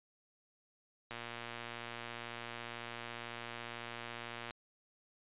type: click train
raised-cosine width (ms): 0.3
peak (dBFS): -27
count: 402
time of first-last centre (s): 1.11-4.508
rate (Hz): 118
effects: resampled to 8000 Hz

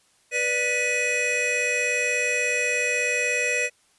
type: tone cluster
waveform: square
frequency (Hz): 490.3 / 591 / 1962 / 2508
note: B4 / D5 / B6 / D#7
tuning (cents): -13 / +11 / -12 / +13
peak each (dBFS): -30 / -33 / -28 / -25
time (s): 0.31-3.7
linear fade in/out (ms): 50
effects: white hiss -62 dBFS RMS until 3.98 s + resampled to 24000 Hz

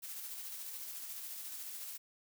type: noise with tremolo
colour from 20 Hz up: blue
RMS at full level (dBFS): -44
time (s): 0.02-1.98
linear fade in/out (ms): 20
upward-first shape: square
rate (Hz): 14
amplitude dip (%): 25
effects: none

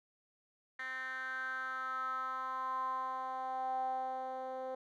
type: tone with band-pass filter sweep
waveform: 10% pulse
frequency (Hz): 260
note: C4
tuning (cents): -11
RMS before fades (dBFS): -39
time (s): 0.79-4.75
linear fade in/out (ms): 5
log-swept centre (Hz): 1900 to 590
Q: 6.9
effects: none

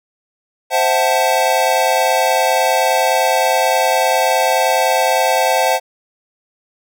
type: chord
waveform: square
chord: F# half-diminished seventh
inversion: second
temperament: equal with one note detuned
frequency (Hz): 523.3 / 659.3 / 749 / 880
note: C5 / E5 / F#5 / A5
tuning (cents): 0 / 0 / +21 / 0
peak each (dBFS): -19 / -19 / -18 / -19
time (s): 0.7-5.8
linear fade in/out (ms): 50
effects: none

